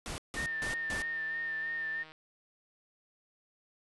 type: noise bursts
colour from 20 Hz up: pink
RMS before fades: -39 dBFS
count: 4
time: 0.06-1.02 s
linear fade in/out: 0 ms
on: 120 ms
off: 160 ms
type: tone with vibrato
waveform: sine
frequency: 1806 Hz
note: A6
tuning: 45 cents sharp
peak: -33 dBFS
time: 0.36-2.04 s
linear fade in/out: 20 ms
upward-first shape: sine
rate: 3.1 Hz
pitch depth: 35 cents each way
type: click train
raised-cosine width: 0.3 ms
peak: -36 dBFS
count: 260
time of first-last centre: 0.47-2.12 s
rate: 157 Hz
effects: resampled to 24000 Hz